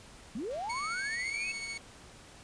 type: linear sweep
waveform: sine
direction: up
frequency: 184.2 to 2637 Hz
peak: -34 dBFS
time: 0.35-1.52 s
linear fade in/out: 5 ms
type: click train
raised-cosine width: 0.2 ms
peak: -38 dBFS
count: 294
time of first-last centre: 0.51-1.778 s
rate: 231 Hz
type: tone with tremolo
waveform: sawtooth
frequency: 2217 Hz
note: C#7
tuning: in tune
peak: -32 dBFS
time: 0.69-1.78 s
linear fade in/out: 10 ms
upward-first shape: sine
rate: 14 Hz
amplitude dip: 35%
effects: pink hiss -53 dBFS RMS until 2.43 s + resampled to 22050 Hz